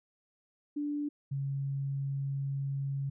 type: tone pair in turn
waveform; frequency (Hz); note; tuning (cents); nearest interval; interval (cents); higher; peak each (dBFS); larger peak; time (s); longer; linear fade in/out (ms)
sine; 292.6 / 138.09; D4 / C#3; -6 / -6; octave + minor second; 1300; first; -31 / -31; neither; 0.76-1.09 / 1.31-3.1; second; 10
effects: none